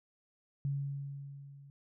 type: tone with level ramp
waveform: sine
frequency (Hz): 140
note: C#3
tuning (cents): +18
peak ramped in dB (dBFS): -30 to -52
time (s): 0.65-1.7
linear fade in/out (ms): 0
effects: none